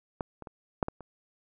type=clicks; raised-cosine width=1 ms; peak=-17 / -28 / -28 / -11 / -18 / -30 dBFS; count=6; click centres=0.208 / 0.423 / 0.472 / 0.828 / 0.884 / 1.007 s; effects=none